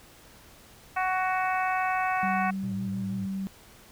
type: harmonic tone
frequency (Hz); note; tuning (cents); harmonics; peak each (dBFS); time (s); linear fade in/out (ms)
372.2; F#4; +10; 2 / 3 / 4 / 5 / 6 / 7; -27 / -31 / -33 / -35 / -37 / -38; 0.96-2.51; 10
type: tone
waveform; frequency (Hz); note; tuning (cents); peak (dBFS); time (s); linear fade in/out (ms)
sine; 193; G3; -27; -29; 2.23-3.47; 0
type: tone with vibrato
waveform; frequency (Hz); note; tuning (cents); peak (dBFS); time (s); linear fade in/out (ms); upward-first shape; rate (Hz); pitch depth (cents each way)
triangle; 110.8; A2; +13; -34; 2.63-3.26; 5; sine; 6.2; 160
effects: pink hiss -53 dBFS RMS until 3.91 s